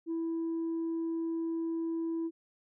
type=tone; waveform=sine; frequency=329.6 Hz; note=E4; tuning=in tune; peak=-29 dBFS; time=0.06-2.31 s; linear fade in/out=50 ms; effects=tanh soft clip ceiling -29 dBFS